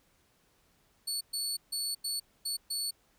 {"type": "tone bursts at uneven times", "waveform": "25% pulse", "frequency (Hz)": 4435, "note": "C#8", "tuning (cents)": 0, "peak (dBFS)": -27, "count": 6, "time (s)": [[1.07, 1.21], [1.33, 1.57], [1.72, 1.95], [2.04, 2.2], [2.45, 2.57], [2.7, 2.91]], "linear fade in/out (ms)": 10, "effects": ["pink hiss -69 dBFS RMS until 3.18 s"]}